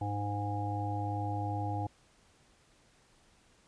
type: harmonic tone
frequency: 102.7 Hz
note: G#2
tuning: 19 cents flat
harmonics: 1 / 3 / 5 / 7 / 8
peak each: -34 / -40 / -46 / -41 / -38 dBFS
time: 0.01-1.87 s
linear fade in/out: 5 ms
effects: pink hiss -65 dBFS RMS until 3.67 s + resampled to 22050 Hz